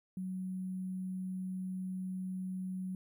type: tone with sample-and-hold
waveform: sine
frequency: 186 Hz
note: F#3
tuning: 9 cents sharp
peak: -36 dBFS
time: 0.17-2.95 s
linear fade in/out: 2 ms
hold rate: 11025 Hz
effects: none